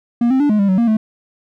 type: tone with pitch steps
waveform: triangle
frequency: 237.2 / 262.7 / 291.4 / 211.2 / 199 / 187.4 / 234.2 / 217.7 Hz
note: A#3 / C4 / D4 / G#3 / G3 / F#3 / A#3 / A3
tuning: +30 / +7 / -13 / +29 / +26 / +22 / +8 / -18 cents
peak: -9 dBFS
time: 0.21-0.97 s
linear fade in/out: 5 ms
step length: 95 ms
effects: none